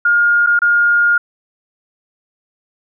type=tone with dropouts; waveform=sine; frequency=1419 Hz; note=F6; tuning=27 cents sharp; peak=-9 dBFS; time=0.05-1.18 s; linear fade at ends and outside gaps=5 ms; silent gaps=0.464-0.47 / 0.591-0.618 s; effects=none